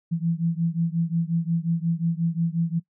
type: beating tone pair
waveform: sine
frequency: 164.81 / 170.41 Hz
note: E3 / F3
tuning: 0 / -42 cents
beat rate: 5.6 Hz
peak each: -24 / -25 dBFS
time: 0.11-2.8 s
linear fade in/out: 20 ms
effects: noise-tail reverb RT60 0.1 s tail -21 dB re dry